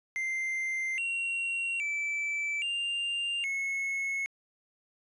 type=tone with pitch steps; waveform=triangle; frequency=2088 / 2745 / 2319 / 2793 / 2186 Hz; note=C7 / F7 / D7 / F7 / C#7; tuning=-4 / -31 / -22 / -1 / -25 cents; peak=-28 dBFS; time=0.16-4.26 s; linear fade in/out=0 ms; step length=820 ms; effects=resampled to 24000 Hz